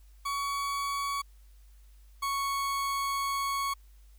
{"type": "tone pair in turn", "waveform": "40% pulse", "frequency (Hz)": [1125, 1108.9], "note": ["C#6", "C#6"], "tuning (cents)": [25, 0], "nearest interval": "unison", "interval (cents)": 25, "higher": "first", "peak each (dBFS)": [-29, -28], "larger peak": "second", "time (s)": [[0.25, 1.22], [2.22, 3.74]], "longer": "second", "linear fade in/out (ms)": 10, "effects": ["added 50 Hz sine -52 dBFS peak until 4.18 s", "white hiss -68 dBFS RMS until 4.18 s"]}